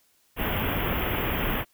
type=band-stop noise; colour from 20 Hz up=pink; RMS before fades=-27 dBFS; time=0.36-1.65 s; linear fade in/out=50 ms; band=3300 to 12000 Hz; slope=96 dB/octave; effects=white hiss -65 dBFS RMS until 1.73 s